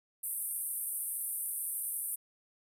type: band-pass noise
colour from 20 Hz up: pink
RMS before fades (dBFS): -37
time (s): 0.23-2.16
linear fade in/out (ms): 10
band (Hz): 8800 to 14000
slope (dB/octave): 96
effects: none